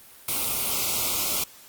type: band-stop noise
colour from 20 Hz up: white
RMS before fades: -26 dBFS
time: 0.28-1.44 s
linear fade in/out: 5 ms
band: 1400 to 2100 Hz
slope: 96 dB/octave
effects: white hiss -49 dBFS RMS until 1.68 s + Opus 32 kbps